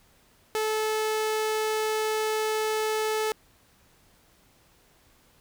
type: tone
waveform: sawtooth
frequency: 434 Hz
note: A4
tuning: 24 cents flat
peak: -21 dBFS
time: 0.55-3.32 s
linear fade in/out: 0 ms
effects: pink hiss -61 dBFS RMS until 5.4 s